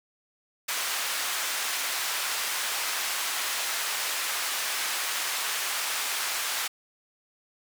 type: band-pass noise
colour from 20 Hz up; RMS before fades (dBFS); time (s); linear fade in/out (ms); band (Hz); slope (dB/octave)
pink; -30; 0.68-6.68; 10; 1200 to 16000; 12
effects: none